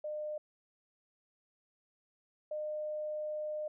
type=tone pair in turn; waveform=sine; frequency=605 / 607.9 Hz; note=D#5 / D#5; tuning=-49 / -40 cents; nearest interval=unison; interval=9 cents; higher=second; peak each=-36 / -35 dBFS; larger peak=second; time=0.04-0.38 / 2.51-3.68 s; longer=second; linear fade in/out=5 ms; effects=none